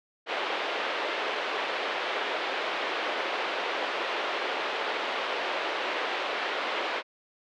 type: band-pass noise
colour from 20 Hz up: pink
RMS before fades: -31 dBFS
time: 0.26-7.03 s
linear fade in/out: 50 ms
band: 410 to 3500 Hz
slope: 24 dB/octave
effects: none